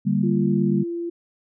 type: chord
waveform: sine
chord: G minor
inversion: second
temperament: equal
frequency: 146.83 / 196 / 233.1 Hz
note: D3 / G3 / Bb3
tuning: 0 / 0 / 0 cents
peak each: -24 / -20 / -24 dBFS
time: 0.05-0.84 s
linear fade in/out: 20 ms
type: tone with pitch glide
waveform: sine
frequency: 344.5 to 341.5 Hz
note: F4 to F4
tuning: -24 to -39 cents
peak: -25 dBFS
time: 0.23-1.1 s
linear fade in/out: 10 ms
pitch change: -15 cents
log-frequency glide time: 0.59-0.86 s
effects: none